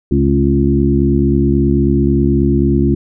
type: harmonic tone with a mistuned harmonic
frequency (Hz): 69.3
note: C#2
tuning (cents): 0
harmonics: 1 / 2 / 3 / 4 / 5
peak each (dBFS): -16 / -16 / -16 / -16 / -16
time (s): 0.11-2.95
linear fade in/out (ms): 5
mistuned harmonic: 3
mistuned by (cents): +46
effects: none